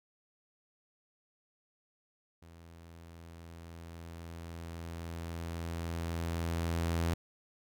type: tone with level ramp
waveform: sawtooth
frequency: 83.7 Hz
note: E2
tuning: 27 cents sharp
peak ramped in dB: -49 to -25 dBFS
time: 2.42-7.14 s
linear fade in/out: 5 ms
effects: none